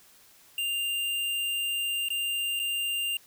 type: tone with dropouts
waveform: square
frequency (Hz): 2794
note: F7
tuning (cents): 0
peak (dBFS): -28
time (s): 0.58-3.17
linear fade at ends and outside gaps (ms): 2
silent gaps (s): 2.086-2.103 / 2.593-2.597
effects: white hiss -57 dBFS RMS until 3.26 s